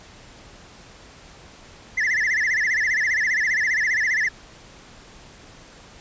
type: tone with vibrato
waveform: triangle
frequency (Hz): 1889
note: A#6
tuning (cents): +22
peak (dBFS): -17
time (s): 1.97-4.29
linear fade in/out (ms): 10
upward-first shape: sine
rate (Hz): 15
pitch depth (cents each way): 180
effects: pink hiss -46 dBFS RMS until 6 s + resampled to 16000 Hz